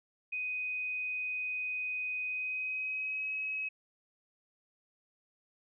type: tone with pitch glide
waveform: sine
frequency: 2500 to 2555 Hz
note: D#7 to D#7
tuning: +8 to +45 cents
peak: -33 dBFS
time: 0.32-3.69 s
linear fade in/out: 10 ms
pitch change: +37 cents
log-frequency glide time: 2.26-3.34 s
effects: none